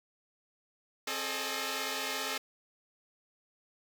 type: tone cluster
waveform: 5% pulse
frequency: 266.4 / 427 / 444.5 / 613 Hz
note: C4 / G#4 / A4 / D#5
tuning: +31 / +48 / +18 / -26 cents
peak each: -28 / -26 / -31 / -27 dBFS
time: 1.07-2.38 s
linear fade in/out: 5 ms
effects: none